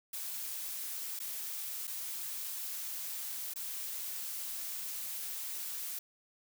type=noise with dropouts; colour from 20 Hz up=blue; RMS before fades=-40 dBFS; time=0.13-5.99 s; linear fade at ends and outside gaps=5 ms; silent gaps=1.192-1.2 / 1.872-1.876 / 3.538-3.558 s; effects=none